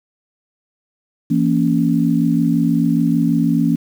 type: chord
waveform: sine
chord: A# diminished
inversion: second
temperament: just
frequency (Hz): 167.82 / 233.1 / 279.7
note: E3 / A#3 / C#4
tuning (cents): +31 / 0 / +16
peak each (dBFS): -17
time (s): 1.3-3.76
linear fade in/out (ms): 10
effects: 7-bit